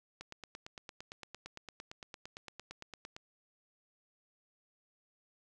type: click train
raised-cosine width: 0.2 ms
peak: -28 dBFS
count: 27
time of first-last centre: 0.21-3.165 s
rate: 8.8 Hz
effects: none